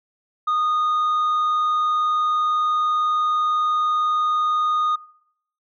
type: tone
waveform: sine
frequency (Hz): 1233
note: D#6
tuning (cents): -16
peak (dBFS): -15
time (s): 0.47-4.96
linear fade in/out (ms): 10
effects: noise-tail reverb RT60 0.7 s tail -23 dB re dry + tanh soft clip ceiling -17 dBFS